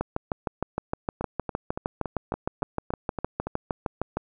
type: two click trains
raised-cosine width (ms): 1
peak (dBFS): -16 / -12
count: 9 / 28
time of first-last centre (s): 1.21-3.47 / 0.01-4.17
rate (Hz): 3.54 / 6.49
effects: none